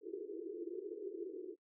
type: band-pass noise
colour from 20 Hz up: pink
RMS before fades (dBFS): -45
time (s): 0.01-1.56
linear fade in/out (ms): 50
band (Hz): 330 to 440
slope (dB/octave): 96
effects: noise-tail reverb RT60 0.1 s tail -23 dB re dry